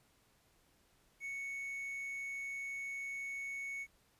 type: tone with quantisation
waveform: triangle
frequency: 2217 Hz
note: C#7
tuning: in tune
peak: -38 dBFS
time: 1.2-3.87 s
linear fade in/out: 50 ms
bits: 11
effects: pink hiss -71 dBFS RMS until 4.19 s + resampled to 32000 Hz